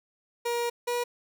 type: tone pair in turn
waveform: 30% pulse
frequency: 474.8 / 483.1 Hz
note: A#4 / B4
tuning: +32 / -38 cents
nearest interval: unison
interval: 30 cents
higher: second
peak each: -24 / -24 dBFS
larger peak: neither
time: 0.45-0.7 / 0.87-1.04 s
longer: first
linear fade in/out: 10 ms
effects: none